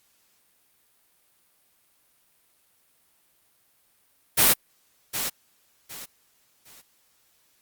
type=noise with echo; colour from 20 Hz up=white; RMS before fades=-17 dBFS; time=4.37-4.54 s; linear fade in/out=20 ms; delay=760 ms; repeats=3; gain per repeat=-11 dB; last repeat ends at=6.82 s; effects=white hiss -65 dBFS RMS until 7.61 s + Opus 48 kbps